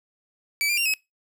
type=tone with pitch steps; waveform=sawtooth; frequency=2303 / 2392 / 2769 / 2560 Hz; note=D7 / D7 / F7 / D#7; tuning=-34 / +31 / -15 / +49 cents; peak=-18 dBFS; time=0.61-0.938 s; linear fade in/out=0 ms; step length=82 ms; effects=noise-tail reverb RT60 0.2 s tail -23 dB re dry